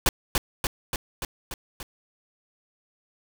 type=noise with echo; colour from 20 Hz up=pink; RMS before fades=-19 dBFS; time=0.06-0.09 s; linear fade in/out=2 ms; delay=290 ms; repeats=6; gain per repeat=-3 dB; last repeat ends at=1.83 s; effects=none